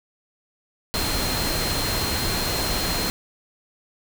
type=tone in noise; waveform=sine; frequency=4186 Hz; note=C8; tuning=in tune; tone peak=-29 dBFS; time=0.94-3.1 s; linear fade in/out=0 ms; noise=pink; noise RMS=-25 dBFS; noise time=0.94-3.1 s; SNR=-7 dB; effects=none